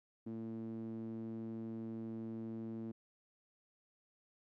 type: tone with band-pass filter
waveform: sawtooth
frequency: 112.6 Hz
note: A2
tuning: 40 cents sharp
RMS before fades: -44 dBFS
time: 0.26-2.92 s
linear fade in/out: 10 ms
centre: 270 Hz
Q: 6.9
effects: none